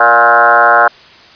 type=tone with frequency modulation; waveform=sine; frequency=1065 Hz; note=C6; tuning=30 cents sharp; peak=-4 dBFS; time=0-0.88 s; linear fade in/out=5 ms; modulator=119 Hz; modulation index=4.1; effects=white hiss -39 dBFS RMS until 1.35 s + resampled to 11025 Hz